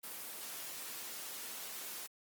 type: noise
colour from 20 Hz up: white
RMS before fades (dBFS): -45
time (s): 0.03-2.07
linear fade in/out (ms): 10
effects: high-pass 200 Hz 12 dB/octave + Opus 24 kbps